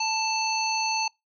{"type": "harmonic tone", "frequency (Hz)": 882, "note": "A5", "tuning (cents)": 4, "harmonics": [1, 3, 5, 7], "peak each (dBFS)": [-27, -30, -30, -33], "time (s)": [0, 1.08], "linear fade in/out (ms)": 5, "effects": ["noise-tail reverb RT60 0.2 s tail -25 dB re dry"]}